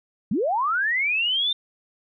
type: linear sweep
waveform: sine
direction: up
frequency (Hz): 162.9 to 3637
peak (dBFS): -20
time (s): 0.31-1.53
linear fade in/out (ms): 5
effects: none